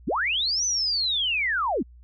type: linear two-way sweep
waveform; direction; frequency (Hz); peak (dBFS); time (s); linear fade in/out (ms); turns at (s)
sine; up then down; 122.2 to 6100 to 176.9; -22; 0.07-1.83; 10; 0.65
effects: added 60 Hz sine -46 dBFS peak until 2.03 s